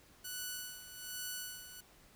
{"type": "tone with tremolo", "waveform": "5% pulse", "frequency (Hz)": 1482, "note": "F#6", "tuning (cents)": 2, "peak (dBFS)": -28, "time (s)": [0.24, 1.81], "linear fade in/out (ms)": 10, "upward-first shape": "sine", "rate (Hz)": 1.2, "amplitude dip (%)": 70, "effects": ["pink hiss -63 dBFS RMS until 2.15 s"]}